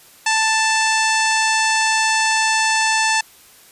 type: harmonic tone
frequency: 882 Hz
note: A5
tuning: 4 cents sharp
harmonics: 1 / 2 / 3 / 4 / 5 / 6 / 7 / 8 / 9 / 10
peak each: -19 / -20 / -22 / -29 / -27 / -27 / -27 / -30 / -29 / -32 dBFS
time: 0.26-3.21 s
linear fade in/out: 5 ms
effects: white hiss -47 dBFS RMS until 3.71 s + resampled to 32000 Hz